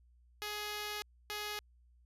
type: tone bursts at uneven times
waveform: 5% pulse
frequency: 418.4 Hz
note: G#4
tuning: 13 cents sharp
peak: -27 dBFS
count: 2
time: 0.42-1.02 / 1.3-1.59 s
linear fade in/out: 0 ms
effects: added 60 Hz sine -62 dBFS peak until 2.05 s + resampled to 32000 Hz